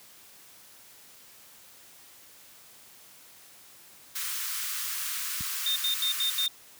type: high-pass noise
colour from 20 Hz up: white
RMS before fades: -33 dBFS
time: 4.15-6.47 s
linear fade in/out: 10 ms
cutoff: 1100 Hz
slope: 48 dB/octave
type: click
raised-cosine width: 5 ms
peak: -26 dBFS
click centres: 5.408 s
type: tone bursts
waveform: sine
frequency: 3641 Hz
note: A#7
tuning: 41 cents flat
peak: -25 dBFS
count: 5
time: 5.66-6.48 s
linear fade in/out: 2 ms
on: 100 ms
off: 80 ms
effects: white hiss -53 dBFS RMS until 6.79 s + high-pass 60 Hz 12 dB/octave